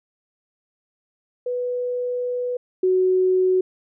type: tone pair in turn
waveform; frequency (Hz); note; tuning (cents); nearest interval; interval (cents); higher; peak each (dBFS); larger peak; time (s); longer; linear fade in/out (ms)
sine; 493.6 / 371.1; B4 / F#4; -1 / +5; perfect fourth; 494; first; -22 / -15; second; 1.46-2.57 / 2.83-3.61; first; 5
effects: none